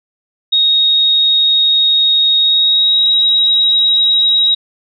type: tone with pitch glide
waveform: sine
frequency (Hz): 3748 to 3822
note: A#7 to A#7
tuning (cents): +9 to +43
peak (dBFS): -8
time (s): 0.52-4.55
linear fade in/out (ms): 10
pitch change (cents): +34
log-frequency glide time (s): 2.39-3.09
effects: none